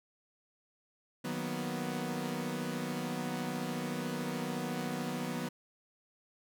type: chord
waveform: sawtooth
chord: B major seventh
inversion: first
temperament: equal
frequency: 155.56 / 185 / 233.1 / 246.9 Hz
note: D#3 / F#3 / A#3 / B3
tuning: 0 / 0 / 0 / 0 cents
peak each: -37 / -36 / -40 / -34 dBFS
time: 1.24-5.49 s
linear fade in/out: 10 ms
effects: none